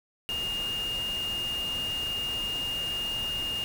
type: tone in noise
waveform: sine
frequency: 2831 Hz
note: F7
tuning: 23 cents sharp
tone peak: -29 dBFS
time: 0.29-3.64 s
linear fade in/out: 0 ms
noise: pink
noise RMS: -40 dBFS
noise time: 0.29-3.64 s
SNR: +8 dB
effects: none